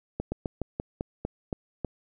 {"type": "slowing click train", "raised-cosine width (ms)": 2, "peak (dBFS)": -16, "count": 9, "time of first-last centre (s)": [0.2, 1.847], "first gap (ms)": 120, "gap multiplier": 1.15, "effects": []}